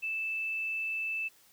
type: tone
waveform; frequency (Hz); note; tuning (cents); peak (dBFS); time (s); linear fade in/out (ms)
sine; 2637; E7; 0; -31; 0.02-1.29; 20
effects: white hiss -62 dBFS RMS until 1.52 s